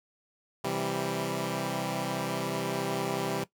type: chord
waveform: 10% pulse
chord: C major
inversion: none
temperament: equal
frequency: 130.81 / 164.81 / 196 Hz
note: C3 / E3 / G3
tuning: 0 / 0 / 0 cents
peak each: -26 dBFS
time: 0.64-3.44 s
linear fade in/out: 5 ms
effects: noise-tail reverb RT60 0.1 s tail -17 dB re dry